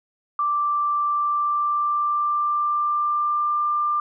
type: tone with pitch glide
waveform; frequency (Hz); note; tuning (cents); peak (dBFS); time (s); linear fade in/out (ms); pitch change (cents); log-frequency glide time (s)
sine; 1174.7 to 1191.1; D6 to D6; 0 to +24; -19; 0.39-4; 2; +24; 1.05-3.61
effects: none